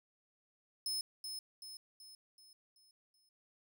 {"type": "tone with echo", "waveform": "sawtooth", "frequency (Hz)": 5200, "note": "E8", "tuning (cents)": -24, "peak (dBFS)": -33, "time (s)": [0.86, 1.01], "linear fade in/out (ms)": 2, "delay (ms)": 380, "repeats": 6, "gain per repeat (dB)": -6, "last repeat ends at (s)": 3.29, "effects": []}